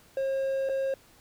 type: tone with dropouts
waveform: triangle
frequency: 538 Hz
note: C5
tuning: 48 cents sharp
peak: -24 dBFS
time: 0.17-0.94 s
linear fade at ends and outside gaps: 2 ms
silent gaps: 0.69-0.695 s
effects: pink hiss -58 dBFS RMS until 1.2 s